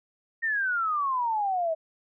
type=exponential sweep; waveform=sine; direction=down; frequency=1864.7 to 629 Hz; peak=-24 dBFS; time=0.42-1.75 s; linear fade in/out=20 ms; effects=none